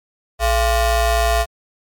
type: ring-modulated tone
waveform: 40% pulse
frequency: 370 Hz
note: F#4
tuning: in tune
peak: -10 dBFS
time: 0.39-1.46 s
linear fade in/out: 50 ms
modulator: 312 Hz
effects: MP3 96 kbps